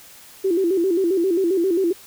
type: tone with vibrato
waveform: sine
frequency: 360.8 Hz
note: F#4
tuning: 44 cents flat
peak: -16 dBFS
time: 0.44-1.93 s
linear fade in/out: 10 ms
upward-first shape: square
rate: 7.5 Hz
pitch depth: 110 cents each way
effects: white hiss -45 dBFS RMS until 2.06 s